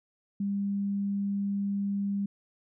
sine tone, 200 Hz, G3, 35 cents sharp, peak -27 dBFS, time 0.4-2.26 s, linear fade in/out 5 ms, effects none

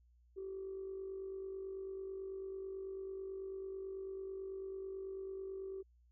sine tone with amplitude modulation, 384.3 Hz, G4, 34 cents flat, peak -39 dBFS, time 0.36-5.83 s, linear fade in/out 20 ms, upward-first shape sine, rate 49.1 Hz, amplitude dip 45%, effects tanh soft clip ceiling -36 dBFS + added 60 Hz sine -65 dBFS peak until 6.11 s

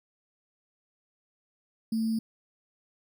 sine tone with sample-and-hold, 223.4 Hz, A3, 27 cents sharp, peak -25 dBFS, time 1.92-2.19 s, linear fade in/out 5 ms, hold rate 4900 Hz, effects none

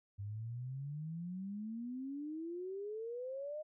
sine exponential sweep, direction up, 98.4 to 622.3 Hz, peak -40 dBFS, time 0.18-3.63 s, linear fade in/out 20 ms, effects none

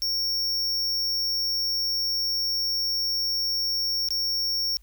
square tone with dropouts, 5500 Hz, F8, 27 cents flat, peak -24 dBFS, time 0.02-4.77 s, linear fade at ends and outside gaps 0 ms, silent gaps 4.087-4.106 s, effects added 50 Hz sine -50 dBFS peak until 4.82 s + white hiss -65 dBFS RMS until 4.82 s

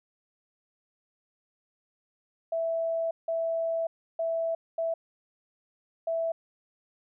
sine tone bursts at uneven times, 659.3 Hz, E5, in tune, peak -26 dBFS, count 5, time 2.52-3.11 / 3.28-3.87 / 4.19-4.55 / 4.78-4.94 / 6.07-6.32 s, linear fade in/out 5 ms, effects none

